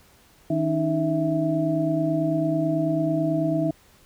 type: tone cluster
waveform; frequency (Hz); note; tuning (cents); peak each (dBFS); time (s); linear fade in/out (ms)
sine; 157.7 / 285.5 / 314.6 / 658; D#3 / D4 / D#4 / E5; +24 / -49 / +19 / -3; -26 / -29 / -24 / -26; 0.5-3.71; 5
effects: pink hiss -56 dBFS RMS until 4.05 s